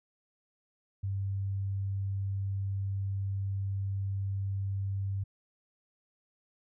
sine tone, 98 Hz, G2, in tune, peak -30 dBFS, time 1.03-5.24 s, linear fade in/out 10 ms, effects none

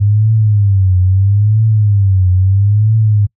sine tone with vibrato, 100.5 Hz, G2, 44 cents sharp, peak -7 dBFS, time 0-3.27 s, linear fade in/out 20 ms, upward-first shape triangle, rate 0.76 Hz, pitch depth 180 cents each way, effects noise-tail reverb RT60 0.1 s tail -24 dB re dry

